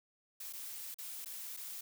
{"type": "noise with dropouts", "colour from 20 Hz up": "blue", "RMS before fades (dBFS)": -45, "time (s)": [0.4, 1.81], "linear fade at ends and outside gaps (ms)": 5, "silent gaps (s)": [[0.527, 0.533], [0.944, 0.985], [1.247, 1.258], [1.567, 1.571]], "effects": []}